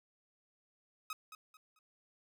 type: tone with echo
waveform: sawtooth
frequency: 1267 Hz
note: D#6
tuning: 31 cents sharp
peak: -35 dBFS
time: 1.1-1.13 s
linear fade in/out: 2 ms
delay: 220 ms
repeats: 3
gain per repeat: -10 dB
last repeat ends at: 1.79 s
effects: none